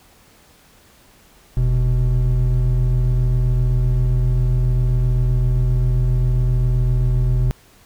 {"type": "tone pair together", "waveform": "triangle", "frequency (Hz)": [44.09, 124.7], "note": ["F1", "B2"], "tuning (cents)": [17, 17], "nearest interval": "octave + tritone", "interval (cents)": 1800, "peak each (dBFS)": -14, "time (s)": [1.57, 7.51], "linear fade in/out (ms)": 0, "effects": ["tanh soft clip ceiling -7 dBFS", "pink hiss -51 dBFS RMS until 7.85 s"]}